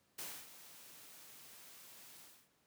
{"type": "noise with ADSR envelope", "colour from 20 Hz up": "white", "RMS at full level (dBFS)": -44, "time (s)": [0.18, 2.49], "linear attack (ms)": 10, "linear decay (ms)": 270, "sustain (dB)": -13, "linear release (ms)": 290, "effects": ["pink hiss -75 dBFS RMS until 2.66 s", "high-pass 100 Hz 12 dB/octave"]}